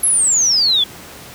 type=exponential sweep; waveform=sine; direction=down; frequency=11360 to 3339 Hz; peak=-11 dBFS; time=0.03-0.84 s; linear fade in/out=5 ms; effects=pink hiss -36 dBFS RMS until 1.34 s + high-pass 80 Hz 12 dB/octave